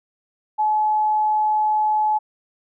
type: tone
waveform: sine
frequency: 855 Hz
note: A5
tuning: 50 cents flat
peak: -16 dBFS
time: 0.58-2.19 s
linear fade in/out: 20 ms
effects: none